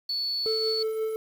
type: tone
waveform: sine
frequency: 4435 Hz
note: C#8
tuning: in tune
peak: -26 dBFS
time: 0.09-0.83 s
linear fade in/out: 5 ms
type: tone with tremolo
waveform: triangle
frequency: 440 Hz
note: A4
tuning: in tune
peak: -22 dBFS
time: 0.46-1.16 s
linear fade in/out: 0 ms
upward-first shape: triangle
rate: 5.7 Hz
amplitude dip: 45%
effects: tanh soft clip ceiling -15 dBFS + 8-bit